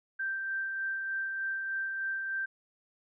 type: tone with tremolo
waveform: sine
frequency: 1568 Hz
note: G6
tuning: in tune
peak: -30 dBFS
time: 0.19-2.46 s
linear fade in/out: 10 ms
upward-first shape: sine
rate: 3.3 Hz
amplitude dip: 30%
effects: none